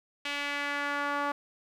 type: tone with band-pass filter sweep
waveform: sawtooth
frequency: 286.8 Hz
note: D4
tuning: 41 cents flat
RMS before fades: -32 dBFS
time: 0.25-1.32 s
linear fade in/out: 5 ms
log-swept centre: 2700 to 1100 Hz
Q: 1.9
effects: 10-bit